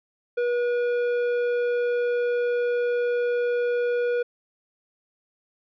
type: tone with tanh clipping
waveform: triangle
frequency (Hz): 483.5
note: B4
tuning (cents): -37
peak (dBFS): -23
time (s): 0.37-4.23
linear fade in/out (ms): 10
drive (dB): 14
effects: none